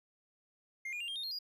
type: tone with pitch steps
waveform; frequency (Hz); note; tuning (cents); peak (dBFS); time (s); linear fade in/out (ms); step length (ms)
triangle; 2117 / 2432 / 2793 / 3209 / 3686 / 4234 / 4864; C7 / D#7 / F7 / G7 / A#7 / C8 / D#8; +20 / -40 / -1 / +40 / -20 / +20 / -40; -36; 0.85-1.389; 5; 77
effects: none